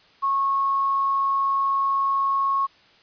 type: tone with quantisation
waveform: sine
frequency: 1096 Hz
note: C#6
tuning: 20 cents flat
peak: -19 dBFS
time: 0.22-2.67 s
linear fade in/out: 20 ms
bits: 8
effects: white hiss -55 dBFS RMS until 3.02 s + resampled to 11025 Hz